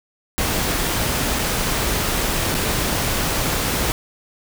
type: noise with dropouts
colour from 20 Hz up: pink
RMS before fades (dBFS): -21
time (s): 0.38-3.92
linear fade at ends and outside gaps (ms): 0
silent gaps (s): 1.388-1.392 / 2.543-2.549
effects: none